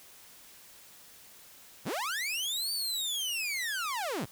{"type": "linear two-way sweep", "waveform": "sawtooth", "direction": "up then down", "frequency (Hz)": [77.78, 4621, 77.78], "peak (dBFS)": -28, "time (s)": [1.85, 4.26], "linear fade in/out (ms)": 20, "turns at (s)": 2.72, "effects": ["white hiss -54 dBFS RMS until 4.31 s"]}